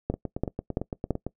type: two click trains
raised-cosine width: 2 ms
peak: -11 / -17 dBFS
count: 4 / 11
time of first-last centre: 0.1-1.107 / 0.14-1.266 s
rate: 2.98 / 8.88 Hz
effects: noise-tail reverb RT60 0.1 s tail -21 dB re dry